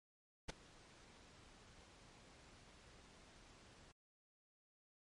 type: noise with ADSR envelope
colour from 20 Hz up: pink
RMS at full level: -41 dBFS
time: 0.48-3.92 s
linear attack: 19 ms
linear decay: 7 ms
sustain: -22 dB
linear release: 9 ms
effects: low-pass 7000 Hz 12 dB/octave + MP3 48 kbps